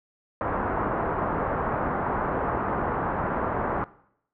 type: low-pass noise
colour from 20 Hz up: white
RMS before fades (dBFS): -27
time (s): 0.41-3.84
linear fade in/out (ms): 0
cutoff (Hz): 1300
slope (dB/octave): 24
effects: noise-tail reverb RT60 0.7 s tail -19 dB re dry + low-pass 2000 Hz 12 dB/octave